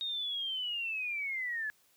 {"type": "linear sweep", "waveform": "sine", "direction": "down", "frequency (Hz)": [3730, 1690], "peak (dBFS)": -33, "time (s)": [0.01, 1.7], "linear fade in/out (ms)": 0, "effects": ["white hiss -68 dBFS RMS until 1.96 s", "high-pass 80 Hz 12 dB/octave"]}